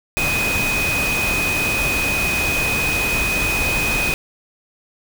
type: tone in noise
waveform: sine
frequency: 2502 Hz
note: D#7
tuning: 9 cents sharp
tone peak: -19 dBFS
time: 0.17-4.14 s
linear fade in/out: 0 ms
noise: pink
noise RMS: -23 dBFS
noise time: 0.17-4.14 s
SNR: +1 dB
effects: none